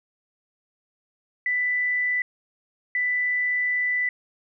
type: tone pair in turn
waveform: sine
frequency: 1986 / 1986 Hz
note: B6 / B6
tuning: +9 / +9 cents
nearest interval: unison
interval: 0 cents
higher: neither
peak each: -21 / -21 dBFS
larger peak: neither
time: 1.46-2.22 / 2.95-4.09 s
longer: second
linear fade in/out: 2 ms
effects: none